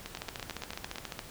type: two click trains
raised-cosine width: 0.2 ms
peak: -19 / -21 dBFS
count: 16 / 9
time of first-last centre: 0.15-1.192 / 0.06-0.958 s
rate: 14.4 / 8.91 Hz
effects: pink hiss -48 dBFS RMS until 1.3 s